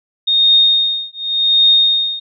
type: tone with tremolo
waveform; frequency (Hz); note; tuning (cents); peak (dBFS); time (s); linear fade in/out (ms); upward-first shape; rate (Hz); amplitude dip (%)
sine; 3695; A#7; -16; -6; 0.27-2.2; 10; triangle; 0.88; 100
effects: none